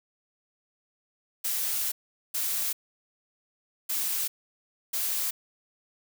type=noise bursts at uneven times; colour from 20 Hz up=blue; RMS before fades=-29 dBFS; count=4; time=1.44-1.92 / 2.34-2.73 / 3.89-4.28 / 4.93-5.31 s; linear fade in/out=10 ms; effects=none